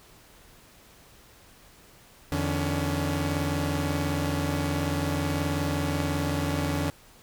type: tone cluster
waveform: sawtooth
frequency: 85.4 / 150.3 / 282 Hz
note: F2 / D3 / C#4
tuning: -38 / +40 / +30 cents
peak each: -26 dBFS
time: 2.32-6.9 s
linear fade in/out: 0 ms
effects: pink hiss -54 dBFS RMS until 7.22 s